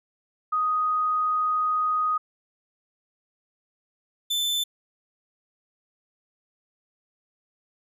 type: tone pair in turn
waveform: sine / 40% pulse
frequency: 1247 / 3527 Hz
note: D#6 / A7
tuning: +3 / +3 cents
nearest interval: octave + tritone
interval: 1800 cents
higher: second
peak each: -21 / -22 dBFS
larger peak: first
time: 0.52-2.18 / 4.3-4.64 s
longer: first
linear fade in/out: 10 ms
effects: none